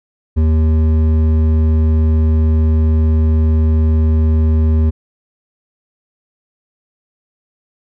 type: tone with hard clipping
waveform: triangle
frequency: 78.9 Hz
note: D#2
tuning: 25 cents sharp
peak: -11 dBFS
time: 0.36-4.91 s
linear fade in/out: 20 ms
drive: 13 dB
effects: none